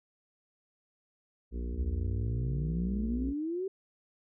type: harmonic tone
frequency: 59.6 Hz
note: A#1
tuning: 39 cents sharp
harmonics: 1 / 3 / 4 / 5 / 6 / 7 / 8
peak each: -33 / -47 / -44 / -49 / -48 / -50 / -55 dBFS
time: 1.51-3.34 s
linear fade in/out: 50 ms
type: exponential sweep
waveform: sine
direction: up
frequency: 67 to 392 Hz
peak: -31 dBFS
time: 1.74-3.68 s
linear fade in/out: 5 ms
effects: none